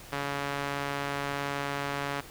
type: tone with band-pass filter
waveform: sawtooth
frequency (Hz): 141.3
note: C#3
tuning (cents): +34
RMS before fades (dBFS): -33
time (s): 0.12-2.21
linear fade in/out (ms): 10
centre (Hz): 1500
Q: 0.68
effects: pink hiss -48 dBFS RMS until 2.3 s